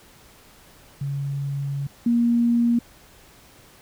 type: tone pair in turn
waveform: sine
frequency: 140 / 236.1 Hz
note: C#3 / A#3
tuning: +18 / +22 cents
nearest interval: major sixth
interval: 904 cents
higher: second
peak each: -24 / -16 dBFS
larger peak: second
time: 1.01-1.87 / 2.06-2.79 s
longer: first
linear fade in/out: 5 ms
effects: pink hiss -51 dBFS RMS until 3.81 s